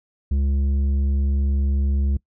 sine tone with tanh clipping, 69.3 Hz, C#2, in tune, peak -19 dBFS, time 0.31-2.17 s, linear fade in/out 5 ms, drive 8 dB, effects noise-tail reverb RT60 0.1 s tail -23 dB re dry

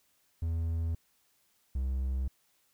triangle tone pair in turn, 82.4 / 65.4 Hz, E2 / C2, 0 / 0 cents, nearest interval major third, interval 400 cents, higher first, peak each -27 dBFS, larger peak neither, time 0.42-0.95 / 1.75-2.28 s, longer neither, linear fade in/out 5 ms, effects white hiss -71 dBFS RMS until 2.73 s

